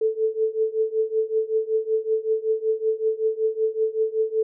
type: tone with tremolo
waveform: sine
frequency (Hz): 440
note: A4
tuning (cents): 0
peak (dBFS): -16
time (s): 0.01-4.43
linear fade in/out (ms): 5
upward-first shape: triangle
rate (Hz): 5.3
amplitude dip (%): 95
effects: none